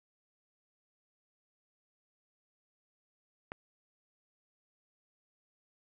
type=click; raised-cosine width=0.5 ms; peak=-24 dBFS; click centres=3.519 s; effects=none